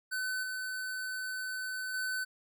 square tone with level steps, 1514 Hz, F#6, 39 cents sharp, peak -33 / -36 / -33 dBFS, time 0.11-2.25 s, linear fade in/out 20 ms, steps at 0.43 / 1.94 s, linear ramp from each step 2 ms, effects none

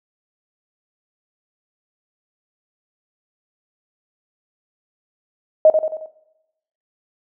sine tone with echo, 626 Hz, D#5, 10 cents sharp, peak -6 dBFS, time 5.65-5.7 s, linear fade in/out 2 ms, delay 90 ms, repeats 4, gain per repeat -6 dB, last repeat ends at 6.06 s, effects noise-tail reverb RT60 0.9 s tail -17 dB re dry

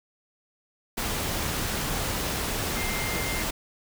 sine tone in noise, 2100 Hz, C7, 6 cents sharp, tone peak -34 dBFS, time 2.76-3.43 s, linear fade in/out 10 ms, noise pink, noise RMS -29 dBFS, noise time 0.97-3.51 s, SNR -8 dB, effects none

